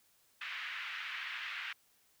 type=band-pass noise; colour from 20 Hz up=white; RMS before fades=-42 dBFS; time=0.41-1.73 s; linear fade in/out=5 ms; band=1400 to 2700 Hz; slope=24 dB/octave; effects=white hiss -70 dBFS RMS until 2.2 s